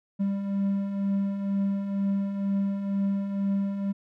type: beating tone pair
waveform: triangle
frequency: 196 / 198.1 Hz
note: G3 / G3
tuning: 0 / +18 cents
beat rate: 2.1 Hz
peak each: -32 / -23 dBFS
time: 0.19-3.93 s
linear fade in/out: 20 ms
effects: none